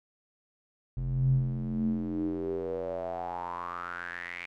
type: tone with band-pass filter sweep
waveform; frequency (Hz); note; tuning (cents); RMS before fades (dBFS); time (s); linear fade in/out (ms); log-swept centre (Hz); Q
square; 43.65; F1; 0; -32; 0.97-4.46; 0; 98 to 2300; 7.3
effects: none